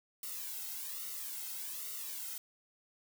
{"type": "noise with flanger", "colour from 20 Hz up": "blue", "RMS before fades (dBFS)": -42, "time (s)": [0.23, 2.38], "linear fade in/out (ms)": 2, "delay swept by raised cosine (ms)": [1.2, 1.75], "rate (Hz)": 1.2, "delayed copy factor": -0.9, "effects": []}